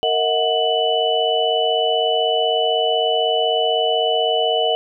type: tone cluster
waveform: sine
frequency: 461.8 / 636 / 732 / 2978 Hz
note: A#4 / D#5 / F#5 / F#7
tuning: -16 / +38 / -19 / +11 cents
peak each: -21 dBFS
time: 0.03-4.75 s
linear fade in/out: 0 ms
effects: none